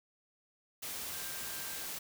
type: tone in noise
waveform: sine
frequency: 1583 Hz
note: G6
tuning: 17 cents sharp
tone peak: -52 dBFS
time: 1.13-1.86 s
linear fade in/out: 10 ms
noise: white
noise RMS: -41 dBFS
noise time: 0.82-1.99 s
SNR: -14 dB
effects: none